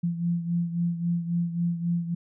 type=beating tone pair; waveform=sine; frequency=170.7 / 174.4 Hz; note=F3 / F3; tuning=-39 / -2 cents; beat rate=3.7 Hz; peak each=-25 / -31 dBFS; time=0.03-2.15 s; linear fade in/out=10 ms; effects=none

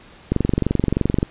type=click train; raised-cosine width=3 ms; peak=-4 dBFS; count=22; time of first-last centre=0.32-1.229 s; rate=23.1 Hz; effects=pink hiss -46 dBFS RMS until 1.3 s + resampled to 8000 Hz

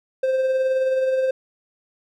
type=tone with tremolo; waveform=triangle; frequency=523.3 Hz; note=C5; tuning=in tune; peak=-14 dBFS; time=0.23-1.31 s; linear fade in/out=5 ms; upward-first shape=triangle; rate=19 Hz; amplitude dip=40%; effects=none

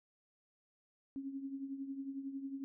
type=tone with tremolo; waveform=sine; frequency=272.8 Hz; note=C#4; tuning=28 cents flat; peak=-37 dBFS; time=1.16-2.64 s; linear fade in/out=0 ms; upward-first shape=triangle; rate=11 Hz; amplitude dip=70%; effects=none

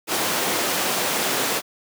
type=high-pass noise; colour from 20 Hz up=pink; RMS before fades=-23 dBFS; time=0.07-1.62 s; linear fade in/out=50 ms; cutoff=310 Hz; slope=12 dB/octave; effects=none

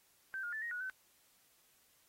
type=tone with pitch steps; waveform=sine; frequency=1555 / 1424 / 1756 / 1875 / 1460 / 1525 Hz; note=G6 / F6 / A6 / A#6 / F#6 / G6; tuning=-14 / +33 / -4 / +10 / -24 / -48 cents; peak=-38 dBFS; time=0.34-0.898 s; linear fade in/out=0 ms; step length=93 ms; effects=white hiss -70 dBFS RMS until 2.08 s + AAC 48 kbps

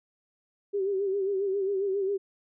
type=tone with vibrato; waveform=sine; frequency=392 Hz; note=G4; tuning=in tune; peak=-25 dBFS; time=0.73-2.18 s; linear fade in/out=20 ms; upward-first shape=sine; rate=7.4 Hz; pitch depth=67 cents each way; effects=none

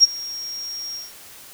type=tone with ADSR envelope; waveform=sine; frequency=5588 Hz; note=F8; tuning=in tune; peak=-5 dBFS; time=0-1.13 s; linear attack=34 ms; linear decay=23 ms; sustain=-23 dB; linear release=180 ms; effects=white hiss -43 dBFS RMS until 1.53 s

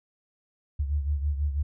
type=beating tone pair; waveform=sine; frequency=71.7 / 77.8 Hz; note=D2 / D#2; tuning=-41 / 0 cents; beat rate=6.1 Hz; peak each=-25 / -32 dBFS; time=0.79-1.63 s; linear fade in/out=10 ms; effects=none

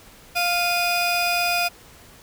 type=tone pair together; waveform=30% pulse; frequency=699.4 / 2471 Hz; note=F5 / D#7; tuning=+2 / -13 cents; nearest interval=octave + minor seventh; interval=2185 cents; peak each=-20 dBFS; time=0.35-1.69 s; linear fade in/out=20 ms; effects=pink hiss -48 dBFS RMS until 2.22 s

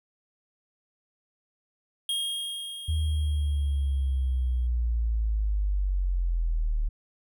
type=tone with exponential decay; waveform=square; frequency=3249 Hz; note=G#7; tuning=39 cents flat; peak=-26 dBFS; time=2.09-4.67 s; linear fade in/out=2 ms; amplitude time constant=560 ms
type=linear sweep; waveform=sine; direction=down; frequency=79.4 to 36.71 Hz; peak=-23 dBFS; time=2.88-6.89 s; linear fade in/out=10 ms
effects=none

